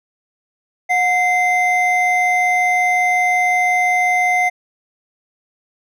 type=tone pair together; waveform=triangle; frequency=726.5 / 2074 Hz; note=F#5 / C7; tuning=-32 / -16 cents; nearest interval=octave + tritone; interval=1816 cents; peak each=-14 dBFS; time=0.89-4.5 s; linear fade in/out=20 ms; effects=none